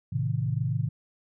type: chord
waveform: sine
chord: A diminished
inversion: none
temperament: just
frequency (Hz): 110 / 132 / 158.4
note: A2 / C3 / Eb3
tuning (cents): 0 / +16 / +31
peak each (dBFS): -29 / -28 / -31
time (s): 0.12-0.89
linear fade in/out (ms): 10
effects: none